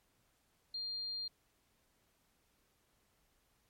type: tone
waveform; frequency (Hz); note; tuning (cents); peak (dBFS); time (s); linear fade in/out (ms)
sine; 4200; C8; +6; -38; 0.74-1.28; 5
effects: pink hiss -75 dBFS RMS until 3.69 s + MP3 64 kbps